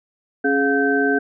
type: tone cluster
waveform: sine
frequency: 275.7 / 419.8 / 709 / 1547 Hz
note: C#4 / G#4 / F5 / G6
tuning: -9 / +19 / +26 / -23 cents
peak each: -20 / -20 / -25 / -20 dBFS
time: 0.44-1.19 s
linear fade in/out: 10 ms
effects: none